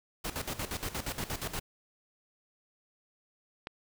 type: noise with tremolo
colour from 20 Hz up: pink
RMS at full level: -35 dBFS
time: 0.24-1.6 s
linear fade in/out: 10 ms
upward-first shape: square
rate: 8.5 Hz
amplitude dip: 75%
type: click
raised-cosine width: 0.3 ms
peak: -22 dBFS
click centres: 3.671 s
effects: none

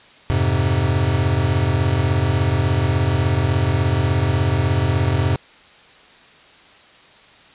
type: chord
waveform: square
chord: F minor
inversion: none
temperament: equal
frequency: 87.31 / 103.83 / 130.81 Hz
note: F2 / Ab2 / C3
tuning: 0 / 0 / 0 cents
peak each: -21 dBFS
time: 0.3-5.36 s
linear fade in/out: 0 ms
effects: white hiss -47 dBFS RMS until 7.54 s + resampled to 8000 Hz

